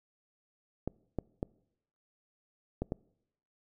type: clicks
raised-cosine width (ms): 2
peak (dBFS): -19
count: 5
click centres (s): 0.876 / 1.187 / 1.429 / 2.82 / 2.921
effects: noise-tail reverb RT60 0.8 s tail -25 dB re dry